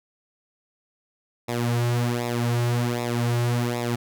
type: tone with flanger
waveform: sawtooth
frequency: 119.8 Hz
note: A#2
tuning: 48 cents sharp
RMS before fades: -24 dBFS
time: 1.48-3.96 s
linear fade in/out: 10 ms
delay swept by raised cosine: 0.65 to 4.05 ms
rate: 1.3 Hz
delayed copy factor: -0.75
effects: none